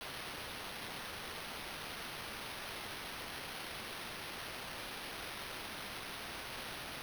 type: noise with sample-and-hold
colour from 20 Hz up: blue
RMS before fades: -45 dBFS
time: 0.01-7.02 s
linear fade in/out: 0 ms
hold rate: 7350 Hz
effects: none